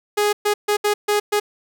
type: tone bursts at uneven times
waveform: sawtooth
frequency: 415.3 Hz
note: G#4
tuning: in tune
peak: -12 dBFS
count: 6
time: 0.17-0.33 / 0.45-0.54 / 0.68-0.77 / 0.84-0.94 / 1.08-1.2 / 1.32-1.4 s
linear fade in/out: 10 ms
effects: none